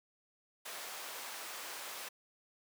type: high-pass noise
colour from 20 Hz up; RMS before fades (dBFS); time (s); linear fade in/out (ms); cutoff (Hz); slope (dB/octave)
pink; -45; 0.65-2.09; 10; 730; 12
effects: none